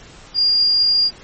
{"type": "tone", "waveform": "sine", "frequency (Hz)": 4814, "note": "D8", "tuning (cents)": 42, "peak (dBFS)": -12, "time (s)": [0.34, 1.11], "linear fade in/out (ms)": 50, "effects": ["pink hiss -42 dBFS RMS until 1.23 s", "MP3 32 kbps"]}